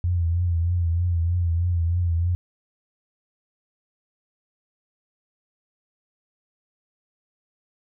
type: tone with vibrato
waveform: sine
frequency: 86 Hz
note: F2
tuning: 26 cents flat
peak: -19 dBFS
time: 0.04-2.35 s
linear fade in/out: 0 ms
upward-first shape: triangle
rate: 3.2 Hz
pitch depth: 71 cents each way
effects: none